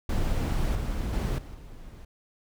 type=noise with level steps; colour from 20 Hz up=brown; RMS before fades=-26 / -30 / -27 / -41 / -44 dBFS; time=0.09-2.05 s; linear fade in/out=5 ms; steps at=0.75 / 1.13 / 1.38 / 1.54 s; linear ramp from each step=5 ms; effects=none